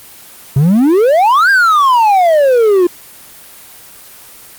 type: exponential two-way sweep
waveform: triangle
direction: up then down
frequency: 129.1 to 1631 to 342.9 Hz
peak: -4 dBFS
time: 0.56-2.87 s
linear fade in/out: 5 ms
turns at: 1.5 s
effects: white hiss -36 dBFS RMS until 4.58 s + Opus 24 kbps